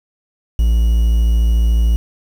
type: tone with quantisation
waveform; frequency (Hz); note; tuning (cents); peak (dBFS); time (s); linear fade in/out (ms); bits
triangle; 56.9; A#1; -41; -8; 0.59-1.96; 0; 6
effects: none